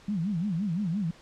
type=tone with vibrato; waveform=sine; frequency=185 Hz; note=F#3; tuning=in tune; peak=-26 dBFS; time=0.08-1.11 s; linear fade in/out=5 ms; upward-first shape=sine; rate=5.8 Hz; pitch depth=250 cents each way; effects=pink hiss -54 dBFS RMS until 1.21 s + low-pass 6000 Hz 12 dB/octave